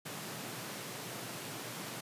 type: high-pass noise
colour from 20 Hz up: pink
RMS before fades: -43 dBFS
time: 0.05-2.01 s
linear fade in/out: 10 ms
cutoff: 110 Hz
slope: 96 dB/octave
effects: resampled to 32000 Hz